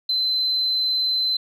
sine tone, 4061 Hz, B7, 48 cents sharp, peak -18 dBFS, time 0.09-1.37 s, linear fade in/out 5 ms, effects tanh soft clip ceiling -14 dBFS

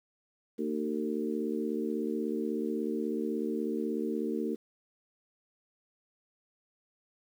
harmonic tone with a mistuned harmonic, 76.4 Hz, D#2, 31 cents flat, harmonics 3 / 4 / 5 / 6, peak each -34 / -35 / -36 / -37 dBFS, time 0.58-4.56 s, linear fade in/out 20 ms, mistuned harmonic 6, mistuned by -20 cents, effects 10-bit

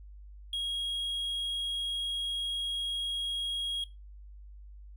triangle tone, 3286 Hz, G#7, 19 cents flat, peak -29 dBFS, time 0.53-3.84 s, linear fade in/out 2 ms, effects noise-tail reverb RT60 0.2 s tail -17 dB re dry + added 50 Hz sine -46 dBFS peak until 4.96 s

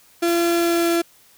35% pulse tone with pitch glide, 341 to 338.6 Hz, F4 to E4, -41 to +46 cents, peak -15 dBFS, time 0.22-1.02 s, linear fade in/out 10 ms, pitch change -13 cents, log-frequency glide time 0.53-0.86 s
white noise, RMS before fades -34 dBFS, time 0.27-0.97 s, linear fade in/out 10 ms
effects white hiss -53 dBFS RMS until 1.37 s

